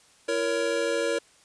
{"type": "chord", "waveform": "square", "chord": "A# diminished", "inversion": "second", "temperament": "just", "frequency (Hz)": [335.6, 466.2, 559.4], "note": ["E4", "A#4", "C#5"], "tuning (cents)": [31, 0, 16], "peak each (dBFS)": [-33, -28, -29], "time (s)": [0.28, 1.19], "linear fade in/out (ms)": 10, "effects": ["white hiss -58 dBFS RMS until 1.44 s", "resampled to 22050 Hz"]}